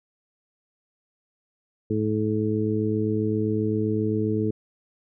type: harmonic tone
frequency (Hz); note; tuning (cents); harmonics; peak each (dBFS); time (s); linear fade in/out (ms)
107.6; A2; -38; 1 / 2 / 3 / 4; -27 / -27 / -27 / -27; 1.9-4.51; 5
effects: none